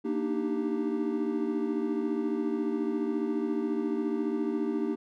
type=chord; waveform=triangle; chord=Eb major seventh; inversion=second; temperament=equal with one note detuned; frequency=233.1 / 296.7 / 311.1 / 392 Hz; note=Bb3 / D4 / Eb4 / G4; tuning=0 / +18 / 0 / 0 cents; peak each=-31 dBFS; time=0.04-4.96 s; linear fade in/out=20 ms; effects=none